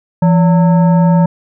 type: tone with frequency modulation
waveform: sine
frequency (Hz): 170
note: F3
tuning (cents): -46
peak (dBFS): -6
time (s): 0.22-1.26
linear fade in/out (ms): 5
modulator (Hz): 739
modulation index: 0.52
effects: none